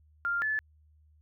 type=tone pair in turn; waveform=sine; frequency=1396.9 / 1733 Hz; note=F6 / A6; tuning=0 / -27 cents; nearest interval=major third; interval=373 cents; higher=second; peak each=-27 dBFS; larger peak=neither; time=0.25-0.42 / 0.42-0.59 s; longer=neither; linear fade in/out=0 ms; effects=added 76 Hz sine -59 dBFS peak until 1.21 s

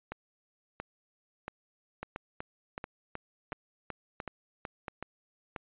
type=two click trains; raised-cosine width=0.5 ms; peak=-22 / -22 dBFS; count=9 / 9; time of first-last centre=2.03-5.026 / 0.12-5.562 s; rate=2.67 / 1.47 Hz; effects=resampled to 8000 Hz

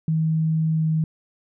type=tone with pitch glide; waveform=sine; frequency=159.3 to 158.29 Hz; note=D#3 to D#3; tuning=+41 to +30 cents; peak=-18 dBFS; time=0.08-1.04 s; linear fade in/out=2 ms; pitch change=-11 cents; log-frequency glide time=0.73-0.85 s; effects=none

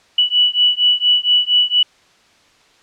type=beating tone pair; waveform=sine; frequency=2951 / 2955.3 Hz; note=F#7 / F#7; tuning=-5 / -3 cents; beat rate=4.3 Hz; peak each=-14 dBFS; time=0.18-1.83 s; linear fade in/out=5 ms; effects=white hiss -52 dBFS RMS until 2.82 s + low-pass 5000 Hz 12 dB/octave

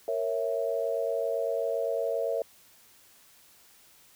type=tone cluster; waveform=sine; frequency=462.3 / 550 / 660 Hz; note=A#4 / C#5 / E5; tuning=-14 / -14 / +2 cents; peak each=-31 dBFS; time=0.08-2.42 s; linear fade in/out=2 ms; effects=white hiss -58 dBFS RMS until 4.15 s

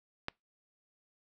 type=click; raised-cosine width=0.3 ms; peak=-18 dBFS; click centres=0.284 s; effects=noise-tail reverb RT60 0.2 s tail -26 dB re dry

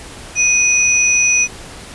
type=tone pair together; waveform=sine; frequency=2489 / 5914 Hz; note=D#7 / F#8; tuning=0 / -2 cents; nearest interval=octave + minor third; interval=1498 cents; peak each=-13 dBFS; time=0.35-1.48 s; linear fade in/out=50 ms; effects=pink hiss -34 dBFS RMS until 1.94 s + resampled to 24000 Hz

